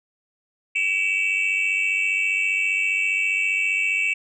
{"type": "tone cluster", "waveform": "sine", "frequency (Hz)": [2286, 2615, 2710], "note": ["D7", "E7", "E7"], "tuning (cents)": [-47, -15, 47], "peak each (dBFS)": [-22, -22, -23], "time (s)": [0.75, 4.14], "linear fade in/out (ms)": 10, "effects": ["tanh soft clip ceiling -15 dBFS"]}